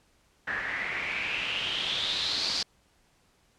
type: noise with low-pass filter sweep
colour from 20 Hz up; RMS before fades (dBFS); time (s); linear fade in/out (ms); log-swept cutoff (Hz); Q
white; -31; 0.47-2.63; 5; 1700 to 4800; 6.3
effects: pink hiss -66 dBFS RMS until 3.58 s + low-pass 10000 Hz 12 dB/octave